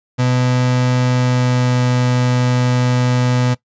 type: tone with pitch glide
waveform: 35% pulse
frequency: 125.5 to 124.56 Hz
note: B2 to B2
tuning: +28 to +15 cents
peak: -11 dBFS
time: 0.18-3.55 s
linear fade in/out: 20 ms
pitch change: -13 cents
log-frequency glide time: 1.07-1.83 s
effects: noise-tail reverb RT60 0.1 s tail -19 dB re dry + resampled to 16000 Hz